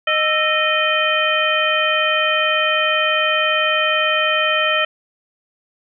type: harmonic tone with a mistuned harmonic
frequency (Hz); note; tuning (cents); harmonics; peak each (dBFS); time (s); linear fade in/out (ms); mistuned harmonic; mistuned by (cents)
618; D#5; -12; 1 / 2 / 3 / 4 / 5; -21 / -21 / -21 / -21 / -21; 0.07-4.85; 5; 2; +120
effects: none